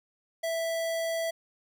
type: tone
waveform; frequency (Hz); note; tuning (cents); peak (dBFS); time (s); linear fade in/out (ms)
square; 659.3; E5; 0; -29; 0.43-1.31; 10
effects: none